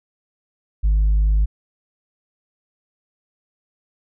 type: tone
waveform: sine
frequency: 51.7 Hz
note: G#1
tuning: 7 cents flat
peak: -11 dBFS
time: 0.83-1.46 s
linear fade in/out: 20 ms
effects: tanh soft clip ceiling -12 dBFS